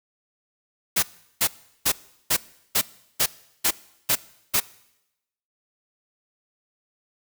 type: noise bursts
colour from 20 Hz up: white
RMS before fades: -20 dBFS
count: 9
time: 0.96-4.603 s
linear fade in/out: 10 ms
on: 67 ms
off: 380 ms
effects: noise-tail reverb RT60 0.9 s tail -21 dB re dry